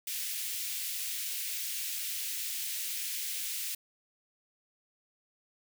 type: high-pass noise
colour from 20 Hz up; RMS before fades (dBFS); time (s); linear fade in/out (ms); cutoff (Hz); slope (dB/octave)
white; -36; 0.07-3.75; 5; 2100; 24
effects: none